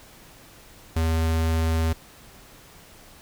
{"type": "tone", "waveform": "square", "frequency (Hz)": 81.1, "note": "E2", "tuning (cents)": -28, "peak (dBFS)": -21, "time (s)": [0.96, 1.93], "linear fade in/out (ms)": 5, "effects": ["pink hiss -49 dBFS RMS until 3.21 s"]}